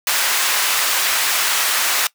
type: high-pass noise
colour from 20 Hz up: pink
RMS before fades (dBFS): -18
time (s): 0.07-2.07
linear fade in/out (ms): 2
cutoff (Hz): 1200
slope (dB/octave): 12
effects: noise-tail reverb RT60 0.1 s tail -20 dB re dry